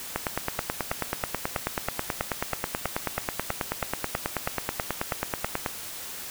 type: two click trains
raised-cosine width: 0.5 ms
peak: -16 / -10 dBFS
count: 16 / 52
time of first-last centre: 0.59-5.444 / 0.16-5.662 s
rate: 3.09 / 9.27 Hz
effects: white hiss -38 dBFS RMS until 6.3 s